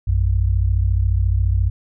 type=tone pair together; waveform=sine; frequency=58.18 / 92.5 Hz; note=A#1 / F#2; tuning=-3 / 0 cents; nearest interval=minor sixth; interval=803 cents; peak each=-17 dBFS; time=0.07-1.7 s; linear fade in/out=10 ms; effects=none